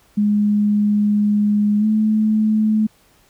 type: tone with pitch glide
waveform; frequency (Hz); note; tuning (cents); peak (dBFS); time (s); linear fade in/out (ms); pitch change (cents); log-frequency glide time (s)
sine; 207.7 to 215.9; G#3 to A3; 0 to -33; -13; 0.17-2.87; 10; +67; 1.79-1.85
effects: pink hiss -55 dBFS RMS until 3.29 s